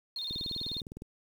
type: tone with vibrato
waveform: sine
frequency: 3928 Hz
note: B7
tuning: 10 cents flat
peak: -34 dBFS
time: 0.16-0.81 s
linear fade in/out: 2 ms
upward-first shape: square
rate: 18 Hz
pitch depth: 130 cents each way
type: click train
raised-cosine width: 3 ms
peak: -29 dBFS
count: 15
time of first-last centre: 0.31-1.021 s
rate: 19.7 Hz
effects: 9-bit

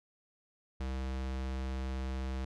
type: tone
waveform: square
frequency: 65.41 Hz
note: C2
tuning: in tune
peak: -35 dBFS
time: 0.8-2.45 s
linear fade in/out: 5 ms
effects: low-pass 6000 Hz 12 dB/octave

